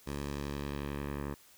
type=tone with low-pass filter sweep; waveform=10% pulse; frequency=71.2 Hz; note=C#2; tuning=47 cents sharp; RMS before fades=-38 dBFS; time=0.06-1.35 s; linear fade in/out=20 ms; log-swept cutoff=12000 to 1500 Hz; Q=1; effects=white hiss -60 dBFS RMS until 1.57 s